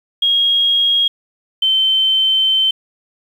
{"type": "tone pair in turn", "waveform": "sine", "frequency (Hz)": [3274, 3090], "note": ["G#7", "G7"], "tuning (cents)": [-25, -26], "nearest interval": "minor second", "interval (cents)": 101, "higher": "first", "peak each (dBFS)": -11, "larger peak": "neither", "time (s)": [[0.22, 1.08], [1.62, 2.71]], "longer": "second", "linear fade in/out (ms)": 5, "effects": ["7-bit"]}